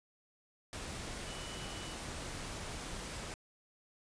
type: tone in noise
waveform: sine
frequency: 2960 Hz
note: F#7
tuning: in tune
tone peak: -51 dBFS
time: 1.27-1.94 s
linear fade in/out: 0 ms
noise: pink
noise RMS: -43 dBFS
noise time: 0.73-3.34 s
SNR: -11 dB
effects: resampled to 22050 Hz